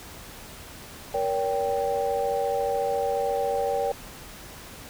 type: chord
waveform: sine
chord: G diminished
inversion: first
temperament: just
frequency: 470.4 / 564.5 / 784 Hz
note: Bb4 / Db5 / G5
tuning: +16 / +31 / 0 cents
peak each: -27 dBFS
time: 1.14-3.92 s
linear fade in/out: 5 ms
effects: tanh soft clip ceiling -14 dBFS + pink hiss -43 dBFS RMS until 4.89 s